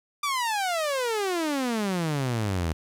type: exponential sweep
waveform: sawtooth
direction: down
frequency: 1193 to 77.1 Hz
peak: -21 dBFS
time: 0.23-2.73 s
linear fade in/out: 5 ms
effects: low-pass 12000 Hz 12 dB/octave + 9-bit